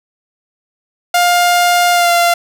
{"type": "tone with pitch glide", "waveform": "sawtooth", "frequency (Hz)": [705, 691.7], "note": ["F5", "F5"], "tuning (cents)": [16, -17], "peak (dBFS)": -5, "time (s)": [1.14, 2.34], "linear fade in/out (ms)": 5, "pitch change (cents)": -33, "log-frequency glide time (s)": [1.92, 2.11], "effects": []}